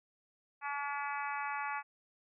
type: harmonic tone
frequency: 285.4 Hz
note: D4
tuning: 49 cents flat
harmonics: 3 / 4 / 5 / 6 / 7 / 8 / 9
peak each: -39 / -41 / -43 / -45 / -46 / -47 / -48 dBFS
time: 0.61-1.83 s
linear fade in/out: 50 ms
effects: none